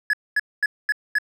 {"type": "tone bursts", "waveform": "triangle", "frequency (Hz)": 1698, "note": "G#6", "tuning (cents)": 38, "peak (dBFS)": -15, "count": 5, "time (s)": [0.1, 1.185], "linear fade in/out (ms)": 2, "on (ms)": 33, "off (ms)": 230, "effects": []}